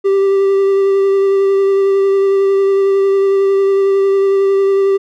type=tone with vibrato; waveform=triangle; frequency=392 Hz; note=G4; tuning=in tune; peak=-7 dBFS; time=0.04-4.98 s; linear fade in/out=20 ms; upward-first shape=sine; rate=11 Hz; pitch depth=13 cents each way; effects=none